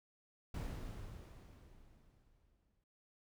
brown noise with exponential decay, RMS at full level -40 dBFS, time 0.54-2.84 s, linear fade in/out 5 ms, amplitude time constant 500 ms, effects none

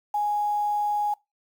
sine tone with quantisation, 830.6 Hz, G#5, in tune, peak -22 dBFS, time 0.14-1.14 s, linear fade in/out 5 ms, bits 8, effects noise-tail reverb RT60 0.2 s tail -22 dB re dry

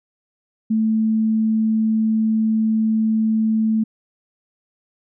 sine tone, 220 Hz, A3, in tune, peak -15 dBFS, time 0.7-3.84 s, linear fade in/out 10 ms, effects none

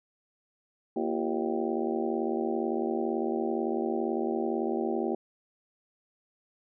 harmonic tone with a mistuned harmonic, 77.9 Hz, D#2, 3 cents sharp, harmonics 3 / 4 / 5 / 6 / 7 / 8 / 9 / 10, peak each -33 / -32 / -32 / -41 / -40 / -40 / -41 / -38 dBFS, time 0.96-5.15 s, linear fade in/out 5 ms, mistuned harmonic 4, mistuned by +140 cents, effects none

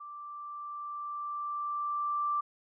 sine tone with level ramp, 1174.7 Hz, D6, in tune, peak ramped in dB -42 to -27 dBFS, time 0-2.41 s, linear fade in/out 10 ms, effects none

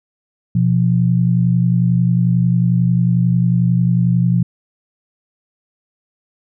sine tone pair together, 123.47 / 174.61 Hz, B2 / F3, 0 / 0 cents, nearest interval tritone, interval 600 cents, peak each -14 dBFS, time 0.55-4.43 s, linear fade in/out 5 ms, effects none

